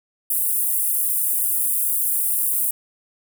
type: high-pass noise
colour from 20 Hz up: pink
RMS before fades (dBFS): -21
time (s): 0.3-2.71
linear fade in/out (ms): 5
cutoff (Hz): 9300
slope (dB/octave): 48
effects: none